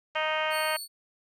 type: click train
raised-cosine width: 0.2 ms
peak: -34 dBFS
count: 92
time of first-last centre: 0.15-0.757 s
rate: 150 Hz
type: harmonic tone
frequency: 311.1 Hz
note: D#4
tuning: in tune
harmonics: 2 / 3 / 4 / 5 / 6 / 7 / 8 / 9 / 10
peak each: -31 / -33 / -34 / -35 / -36 / -36 / -37 / -38 / -38 dBFS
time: 0.15-0.77 s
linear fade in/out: 10 ms
type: tone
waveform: 20% pulse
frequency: 4435 Hz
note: C#8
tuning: in tune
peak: -30 dBFS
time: 0.5-0.88 s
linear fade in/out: 50 ms
effects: none